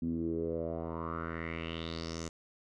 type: tone with low-pass filter sweep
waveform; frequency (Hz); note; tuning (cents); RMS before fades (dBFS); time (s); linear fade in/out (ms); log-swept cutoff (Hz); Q
10% pulse; 82.41; E2; 0; -37; 0.02-2.29; 5; 230 to 7100; 4.8
effects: none